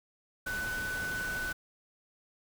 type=tone in noise; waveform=sine; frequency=1497 Hz; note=F#6; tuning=20 cents sharp; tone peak=-33 dBFS; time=0.46-1.53 s; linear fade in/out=10 ms; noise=pink; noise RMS=-41 dBFS; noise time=0.46-1.53 s; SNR=+5 dB; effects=none